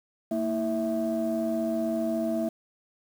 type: tone cluster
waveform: sine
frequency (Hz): 228.4 / 324.7 / 657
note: A#3 / E4 / E5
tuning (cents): -35 / -26 / -6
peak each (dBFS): -28 / -30 / -28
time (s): 0.31-2.49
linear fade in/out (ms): 5
effects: tanh soft clip ceiling -19 dBFS + 8-bit